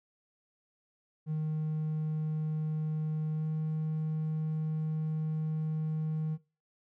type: tone with pitch glide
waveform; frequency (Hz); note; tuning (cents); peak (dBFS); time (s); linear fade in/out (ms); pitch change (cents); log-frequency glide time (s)
triangle; 155.2 to 156.37; D#3 to D#3; -4 to +9; -27; 1.26-6.38; 50; +13; 3.34-3.46
effects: noise-tail reverb RT60 0.3 s tail -20 dB re dry + tanh soft clip ceiling -24 dBFS